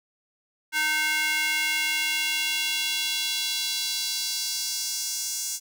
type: tone with high-pass filter sweep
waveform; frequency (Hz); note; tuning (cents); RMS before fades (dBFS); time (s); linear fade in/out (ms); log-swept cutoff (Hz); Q
square; 307.7; D#4; -19; -27; 0.72-5.6; 50; 1700 to 6400; 2.2
effects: none